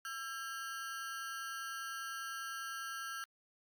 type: ring-modulated tone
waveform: 40% pulse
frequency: 1480 Hz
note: F#6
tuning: in tune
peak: -37 dBFS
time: 0.05-3.24 s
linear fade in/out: 0 ms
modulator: 135 Hz
effects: Opus 48 kbps